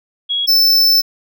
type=tone pair in turn; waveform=sine / square; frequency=3322 / 5288 Hz; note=G#7 / E8; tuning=0 / +5 cents; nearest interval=minor sixth; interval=805 cents; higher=second; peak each=-15 / -9 dBFS; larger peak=second; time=0.29-0.47 / 0.47-1.02 s; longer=second; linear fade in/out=20 ms; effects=none